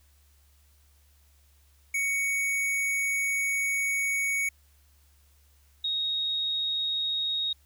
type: tone pair in turn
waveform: square / sine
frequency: 2232 / 3754 Hz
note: C#7 / A#7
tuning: +11 / +11 cents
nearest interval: major sixth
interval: 900 cents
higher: second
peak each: -26 dBFS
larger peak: neither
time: 1.94-4.49 / 5.84-7.53 s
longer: first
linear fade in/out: 5 ms
effects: added 71 Hz sine -59 dBFS peak until 7.65 s + white hiss -66 dBFS RMS until 7.65 s